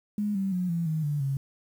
sine tone with pitch steps, 207.7 / 193.79 / 180.81 / 168.7 / 157.41 / 146.87 / 137.03 Hz, G#3 / G3 / F#3 / E3 / D#3 / D3 / C#3, 0 / -20 / -40 / +40 / +20 / 0 / -20 cents, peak -25 dBFS, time 0.18-1.37 s, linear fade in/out 2 ms, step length 170 ms, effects 9-bit

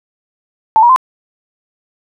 sine tone with pitch steps, 880 / 954.1 / 1034.5 Hz, A5 / A#5 / C6, 0 / +40 / -20 cents, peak -4 dBFS, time 0.76-0.961 s, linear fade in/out 0 ms, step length 67 ms, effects none

